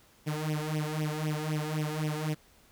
sawtooth tone with flanger, 153.4 Hz, D#3, 24 cents flat, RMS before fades -32 dBFS, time 0.26-2.35 s, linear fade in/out 20 ms, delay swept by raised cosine 0.34 to 2.44 ms, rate 3.9 Hz, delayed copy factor +0.95, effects pink hiss -61 dBFS RMS until 2.71 s

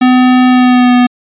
square tone with pitch glide, 252.9 to 246.8 Hz, B3 to B3, +41 to -1 cents, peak -5 dBFS, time 0.01-1.07 s, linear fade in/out 10 ms, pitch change -42 cents, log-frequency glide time 0.48-0.94 s, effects resampled to 8000 Hz

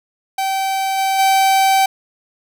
45% pulse tone with level steps, 773 Hz, G5, 24 cents flat, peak -17 / -15 / -11 dBFS, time 0.38-1.86 s, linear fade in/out 5 ms, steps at 0.97 / 1.18 s, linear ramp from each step 20 ms, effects none

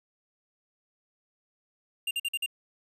square tone bursts, 2794 Hz, F7, in tune, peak -28 dBFS, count 5, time 2.07-2.462 s, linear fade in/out 5 ms, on 40 ms, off 48 ms, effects resampled to 32000 Hz + 10-bit

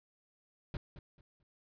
brown noise with echo, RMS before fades -37 dBFS, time 0.74-0.77 s, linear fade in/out 2 ms, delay 220 ms, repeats 3, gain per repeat -12 dB, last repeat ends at 1.43 s, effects resampled to 11025 Hz

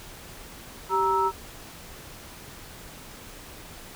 sine tone cluster, 388.8 / 938 / 1314 Hz, G4 / A#5 / E6, -14 / +11 / -6 cents, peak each -27 / -23 / -26 dBFS, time 0.89-1.32 s, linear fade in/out 50 ms, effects pink hiss -44 dBFS RMS until 3.95 s

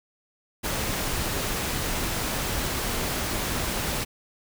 pink noise, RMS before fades -28 dBFS, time 0.63-4.05 s, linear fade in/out 20 ms, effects none

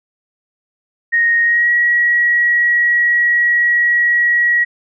sine tone with pitch glide, 1865 to 1913 Hz, A#6 to A#6, 0 to +44 cents, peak -10 dBFS, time 1.12-4.65 s, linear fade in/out 20 ms, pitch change +44 cents, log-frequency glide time 1.43-1.71 s, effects none

